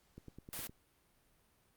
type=click train; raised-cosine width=3 ms; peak=-37 dBFS; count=6; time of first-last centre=0.18-0.695 s; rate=9.71 Hz
type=noise; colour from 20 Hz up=white; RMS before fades=-43 dBFS; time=0.53-0.67 s; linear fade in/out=0 ms
effects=pink hiss -72 dBFS RMS until 1.76 s + Opus 48 kbps